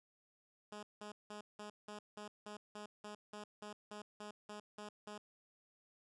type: tone bursts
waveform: 10% pulse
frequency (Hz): 209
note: G#3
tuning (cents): +11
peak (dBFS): -39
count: 16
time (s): 0.72-5.18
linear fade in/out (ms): 5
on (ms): 110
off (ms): 180
effects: resampled to 22050 Hz